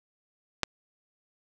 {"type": "clicks", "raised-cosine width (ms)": 0.2, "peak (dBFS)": [-7, -29], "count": 2, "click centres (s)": [0.633, 0.638], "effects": []}